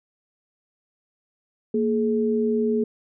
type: tone pair together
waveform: sine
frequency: 231.4 / 423.7 Hz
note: A#3 / G#4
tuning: -13 / +35 cents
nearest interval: minor seventh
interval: 1048 cents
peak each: -22 dBFS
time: 1.74-2.84 s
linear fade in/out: 5 ms
effects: none